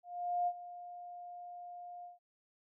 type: tone with ADSR envelope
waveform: sine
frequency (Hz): 707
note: F5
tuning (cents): +21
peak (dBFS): -29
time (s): 0.03-2.19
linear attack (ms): 440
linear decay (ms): 57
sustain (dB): -16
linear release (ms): 150
effects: none